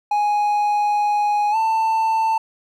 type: tone with pitch glide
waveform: triangle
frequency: 830.6 to 890.2 Hz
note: G#5 to A5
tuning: 0 to +20 cents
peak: -14 dBFS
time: 0.11-2.38 s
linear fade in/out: 5 ms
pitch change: +120 cents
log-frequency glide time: 1.51-1.56 s
effects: none